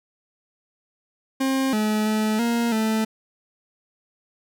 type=tone with pitch steps; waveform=40% pulse; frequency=266.6 / 214 / 215.8 / 234.6 / 219.7 Hz; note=C4 / A3 / A3 / A#3 / A3; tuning=+33 / -48 / -33 / +11 / -2 cents; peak=-19 dBFS; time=1.4-3.05 s; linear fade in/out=10 ms; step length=330 ms; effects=none